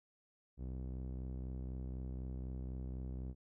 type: tone with low-pass filter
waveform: sawtooth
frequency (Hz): 64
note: C2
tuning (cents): -38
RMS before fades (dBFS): -43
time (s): 0.57-3.35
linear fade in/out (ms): 50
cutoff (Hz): 340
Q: 0.73
effects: none